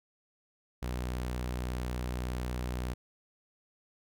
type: tone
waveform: sawtooth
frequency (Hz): 61.74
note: B1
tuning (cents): 0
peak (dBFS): -29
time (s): 0.82-2.94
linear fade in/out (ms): 10
effects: none